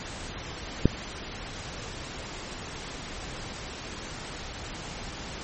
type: click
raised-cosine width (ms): 3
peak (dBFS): -4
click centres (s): 0.856
effects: pink hiss -38 dBFS RMS until 5.43 s + MP3 32 kbps